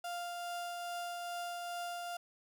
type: tone with tremolo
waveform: 35% pulse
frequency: 698.5 Hz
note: F5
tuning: in tune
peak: -36 dBFS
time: 0.04-2.17 s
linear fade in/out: 5 ms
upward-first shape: triangle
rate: 2.4 Hz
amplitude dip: 25%
effects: none